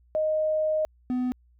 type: tone pair in turn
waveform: sine / triangle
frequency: 621 / 251 Hz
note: D#5 / B3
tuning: -3 / +28 cents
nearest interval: octave + major third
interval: 1569 cents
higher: first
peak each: -22 dBFS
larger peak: neither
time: 0.15-0.85 / 1.1-1.32 s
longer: first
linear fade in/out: 0 ms
effects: added 60 Hz sine -57 dBFS peak until 1.59 s